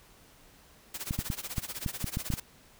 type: noise with tremolo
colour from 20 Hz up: white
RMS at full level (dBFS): -36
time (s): 0.94-2.4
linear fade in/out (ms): 5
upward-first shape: sine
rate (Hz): 16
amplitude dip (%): 90
type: clicks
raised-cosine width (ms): 5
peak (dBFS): -18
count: 9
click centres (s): 1.109 / 1.19 / 1.302 / 1.582 / 1.862 / 2.043 / 2.171 / 2.303 / 2.338
effects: pink hiss -58 dBFS RMS until 2.79 s